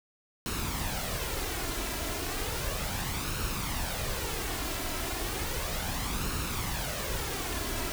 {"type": "noise with flanger", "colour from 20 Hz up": "pink", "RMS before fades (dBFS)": -33, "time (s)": [0.46, 7.92], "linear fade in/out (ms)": 0, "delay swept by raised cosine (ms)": [0.73, 3.03], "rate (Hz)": 0.34, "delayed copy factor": 0.5, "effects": []}